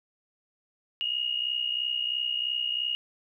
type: tone pair together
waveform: sine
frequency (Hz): 2850 / 2913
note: F7 / F#7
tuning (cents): +34 / -28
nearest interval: unison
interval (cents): 38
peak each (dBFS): -28 / -32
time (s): 1.01-2.95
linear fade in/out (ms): 0
effects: 11-bit